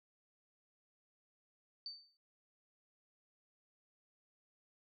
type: tone with exponential decay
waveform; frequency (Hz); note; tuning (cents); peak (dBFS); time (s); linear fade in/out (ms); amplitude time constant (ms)
sine; 4574; D8; -47; -40; 1.86-2.17; 1; 67
effects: none